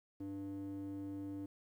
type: tone with band-pass filter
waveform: square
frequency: 98.3 Hz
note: G2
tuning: 5 cents sharp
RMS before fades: -44 dBFS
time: 0.2-1.46 s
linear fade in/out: 5 ms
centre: 290 Hz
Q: 3.1
effects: 12-bit